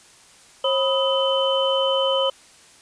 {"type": "tone cluster", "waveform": "sine", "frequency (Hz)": [538, 988, 1266, 3050], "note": ["C5", "B5", "D#6", "G7"], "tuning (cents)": [48, 0, 30, -48], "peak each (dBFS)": [-20, -27, -29, -23], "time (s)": [0.64, 2.3], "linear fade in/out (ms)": 5, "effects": ["white hiss -50 dBFS RMS until 2.81 s", "resampled to 22050 Hz"]}